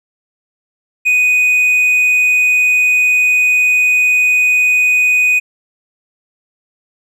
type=tone; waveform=triangle; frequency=2489 Hz; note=D#7; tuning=in tune; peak=-7 dBFS; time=1.05-5.4 s; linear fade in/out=20 ms; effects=none